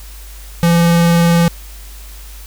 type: tone with vibrato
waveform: square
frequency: 170 Hz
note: F3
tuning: 46 cents flat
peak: -9 dBFS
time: 0.63-1.48 s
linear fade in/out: 0 ms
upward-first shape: sine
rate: 20 Hz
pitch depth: 15 cents each way
effects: added 50 Hz sine -31 dBFS peak until 2.46 s + white hiss -39 dBFS RMS until 2.46 s